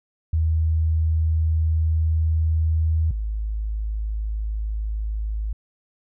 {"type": "tone pair in turn", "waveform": "sine", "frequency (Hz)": [79.9, 53.33], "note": ["D#2", "G#1"], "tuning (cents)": [47, 47], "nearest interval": "perfect fifth", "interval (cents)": 700, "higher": "first", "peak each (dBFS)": [-17, -23], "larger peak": "first", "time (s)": [[0.33, 3.11], [3.11, 5.53]], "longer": "first", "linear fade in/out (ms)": 5, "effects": []}